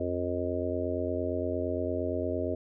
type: harmonic tone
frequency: 88.7 Hz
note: F2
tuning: 27 cents sharp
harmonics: 1 / 3 / 4 / 5 / 6 / 7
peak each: -36 / -35 / -35 / -36 / -38 / -34 dBFS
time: 0-2.55 s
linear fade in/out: 5 ms
effects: none